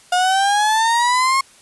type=exponential sweep; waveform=35% pulse; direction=up; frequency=714 to 1088 Hz; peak=-12 dBFS; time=0.12-1.41 s; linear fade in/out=5 ms; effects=white hiss -48 dBFS RMS until 1.61 s + resampled to 24000 Hz